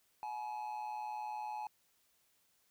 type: tone with amplitude modulation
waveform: triangle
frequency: 850 Hz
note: G#5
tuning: 40 cents sharp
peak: -34 dBFS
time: 0.23-1.67 s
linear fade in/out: 0 ms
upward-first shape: sine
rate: 120 Hz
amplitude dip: 70%
effects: white hiss -74 dBFS RMS until 2.7 s